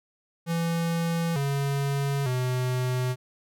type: tone with pitch steps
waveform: square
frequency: 167.4 / 139.8 / 126.6 Hz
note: E3 / C#3 / B2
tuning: +27 / +15 / +43 cents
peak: -25 dBFS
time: 0.46-3.16 s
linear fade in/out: 50 ms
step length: 900 ms
effects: none